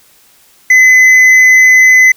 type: tone with hard clipping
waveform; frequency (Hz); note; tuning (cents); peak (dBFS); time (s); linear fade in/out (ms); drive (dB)
triangle; 2026; B6; +44; -3; 0.7-2.12; 5; 7
effects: white hiss -46 dBFS RMS until 2.16 s